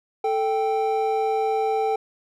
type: tone pair together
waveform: triangle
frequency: 440 / 784 Hz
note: A4 / G5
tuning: 0 / 0 cents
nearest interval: minor seventh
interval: 1000 cents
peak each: -21 dBFS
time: 0.24-1.96 s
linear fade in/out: 5 ms
effects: none

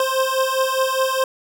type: beating tone pair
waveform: 25% pulse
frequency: 523.3 / 528.2 Hz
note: C5 / C5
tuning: 0 / +16 cents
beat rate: 4.9 Hz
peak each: -17 dBFS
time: 0-1.24 s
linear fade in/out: 2 ms
effects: none

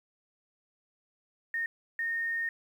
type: tone bursts at uneven times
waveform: sine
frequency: 1840 Hz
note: A#6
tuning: 23 cents flat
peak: -29 dBFS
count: 2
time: 1.54-1.66 / 1.99-2.49 s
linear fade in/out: 2 ms
effects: 10-bit

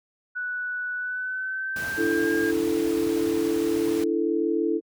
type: tone with pitch glide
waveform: sine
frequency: 1479 to 1612.9 Hz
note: F#6 to G6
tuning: -1 to +49 cents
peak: -27 dBFS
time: 0.35-2.52 s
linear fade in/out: 20 ms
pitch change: +150 cents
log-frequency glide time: 0.96-2.34 s
type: noise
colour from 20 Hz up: pink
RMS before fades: -37 dBFS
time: 1.76-4.04 s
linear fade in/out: 2 ms
type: chord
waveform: sine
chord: D suspended second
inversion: none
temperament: equal with one note detuned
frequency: 293.7 / 334 / 440 Hz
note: D4 / E4 / A4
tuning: 0 / +23 / 0 cents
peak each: -28 / -24 / -26 dBFS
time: 1.96-4.81 s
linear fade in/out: 50 ms
effects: high-pass 80 Hz 12 dB/octave

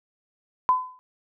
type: tone with exponential decay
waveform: sine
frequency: 1013 Hz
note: B5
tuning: 44 cents sharp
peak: -13 dBFS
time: 0.69-0.99 s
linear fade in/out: 0 ms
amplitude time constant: 65 ms
effects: none

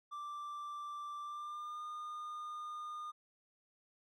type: tone with pitch glide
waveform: triangle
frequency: 1174.7 to 1217.5 Hz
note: D6 to D#6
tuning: 0 to -38 cents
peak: -40 dBFS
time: 0.11-3.12 s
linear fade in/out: 20 ms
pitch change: +62 cents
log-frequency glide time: 1.22-1.83 s
effects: none

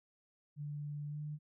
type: tone with pitch glide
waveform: sine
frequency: 146.83 to 149.92 Hz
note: D3 to D3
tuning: 0 to +36 cents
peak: -39 dBFS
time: 0.56-1.39 s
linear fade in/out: 50 ms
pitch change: +36 cents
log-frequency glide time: 1.08-1.2 s
effects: none

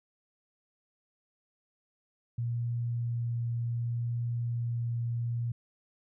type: tone with vibrato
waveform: sine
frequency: 118.3 Hz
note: A#2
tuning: 26 cents sharp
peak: -29 dBFS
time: 2.38-5.52 s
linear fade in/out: 5 ms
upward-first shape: triangle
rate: 0.67 Hz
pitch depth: 8 cents each way
effects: none

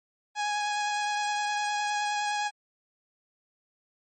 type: tone with vibrato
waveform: sawtooth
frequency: 831 Hz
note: G#5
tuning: 1 cent sharp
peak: -23 dBFS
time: 0.35-2.51 s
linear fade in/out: 50 ms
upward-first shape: sine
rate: 9.7 Hz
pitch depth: 11 cents each way
effects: MP3 32 kbps

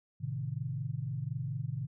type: chord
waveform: sine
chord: A diminished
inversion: none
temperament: equal with one note detuned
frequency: 110 / 131.42 / 155.56 Hz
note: A2 / C3 / Eb3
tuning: 0 / +8 / 0 cents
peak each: -39 / -36 / -39 dBFS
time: 0.2-1.87 s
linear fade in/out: 20 ms
effects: none

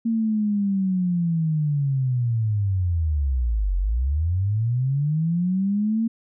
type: linear two-way sweep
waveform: sine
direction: down then up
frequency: 230 to 43.65 to 230 Hz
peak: -19 dBFS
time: 0.05-6.08 s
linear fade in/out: 10 ms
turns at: 3.77 s
effects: none

